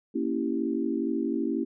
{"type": "chord", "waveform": "sine", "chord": "A# diminished seventh", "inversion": "none", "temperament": "equal", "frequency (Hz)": [233.1, 277.2, 329.6, 392], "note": ["A#3", "C#4", "E4", "G4"], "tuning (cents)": [0, 0, 0, 0], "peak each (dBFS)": [-31, -30, -30, -34], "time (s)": [0.14, 1.65], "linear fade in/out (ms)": 20, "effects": []}